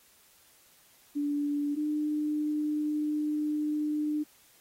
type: tone pair in turn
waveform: sine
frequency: 290 / 300.8 Hz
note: D4 / D4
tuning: -22 / +42 cents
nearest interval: minor second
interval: 64 cents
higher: second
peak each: -27 dBFS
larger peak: neither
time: 1.15-1.76 / 1.76-4.24 s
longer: second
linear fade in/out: 20 ms
effects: white hiss -61 dBFS RMS until 4.6 s + AAC 48 kbps